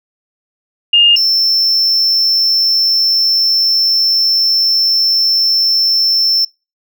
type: tone pair in turn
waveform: sine / triangle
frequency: 2827 / 5352 Hz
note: F7 / E8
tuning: +20 / +25 cents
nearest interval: major seventh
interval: 1105 cents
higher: second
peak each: -5 / -8 dBFS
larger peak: first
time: 0.93-1.16 / 1.16-6.45 s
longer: second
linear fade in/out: 5 ms
effects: noise-tail reverb RT60 0.3 s tail -26 dB re dry